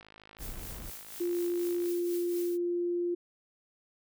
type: click train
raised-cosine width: 0.3 ms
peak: -35 dBFS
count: 99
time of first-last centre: 0.01-1.859 s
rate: 53 Hz
type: noise with tremolo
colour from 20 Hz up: blue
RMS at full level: -43 dBFS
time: 0.38-2.58 s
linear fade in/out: 50 ms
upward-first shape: triangle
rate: 4.1 Hz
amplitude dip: 60%
type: noise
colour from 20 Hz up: brown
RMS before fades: -42 dBFS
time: 0.39-0.91 s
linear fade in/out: 20 ms
type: tone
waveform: sine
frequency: 349.2 Hz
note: F4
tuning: in tune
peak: -28 dBFS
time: 1.2-3.15 s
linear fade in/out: 10 ms
effects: none